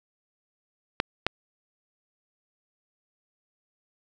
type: clicks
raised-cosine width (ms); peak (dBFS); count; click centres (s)
0.3; -6; 2; 1.001 / 1.266
effects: none